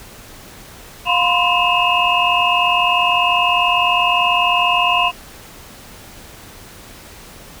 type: tone cluster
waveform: sine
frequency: 707 / 1006 / 1046 / 2603 / 2826 Hz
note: F5 / B5 / C6 / E7 / F7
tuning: +21 / +32 / -1 / -22 / +20 cents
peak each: -19 dBFS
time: 1.05-5.12 s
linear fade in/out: 50 ms
effects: pink hiss -39 dBFS RMS until 7.6 s